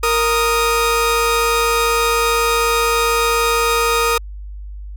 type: tone pair together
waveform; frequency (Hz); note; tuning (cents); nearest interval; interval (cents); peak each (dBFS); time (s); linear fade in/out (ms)
sawtooth; 465.6 / 1243; A#4 / D#6; -2 / -2; octave + perfect fourth; 1700; -13; 0.03-4.18; 5
effects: added 50 Hz sine -28 dBFS peak until 4.96 s